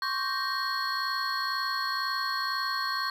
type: tone cluster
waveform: triangle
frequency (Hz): 1063 / 1125 / 1566 / 1866 / 4324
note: C6 / C#6 / G6 / A#6 / C#8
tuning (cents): +27 / +25 / -2 / +1 / -44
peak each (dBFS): -34 / -31 / -32 / -37 / -32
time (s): 0.02-3.1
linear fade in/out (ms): 2
effects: none